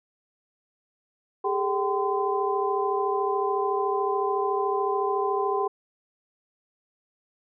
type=tone cluster; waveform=sine; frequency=401.4 / 435.2 / 770 / 1025 Hz; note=G4 / A4 / G5 / C6; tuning=+41 / -19 / -31 / -36 cents; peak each=-26 / -32 / -29 / -28 dBFS; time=1.44-5.68 s; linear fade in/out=10 ms; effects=none